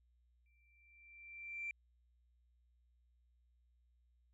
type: tone with exponential growth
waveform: sine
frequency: 2352 Hz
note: D7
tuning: 2 cents sharp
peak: -38 dBFS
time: 0.46-1.71 s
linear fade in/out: 1 ms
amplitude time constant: 270 ms
effects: tanh soft clip ceiling -35 dBFS + added 60 Hz sine -70 dBFS peak until 4.33 s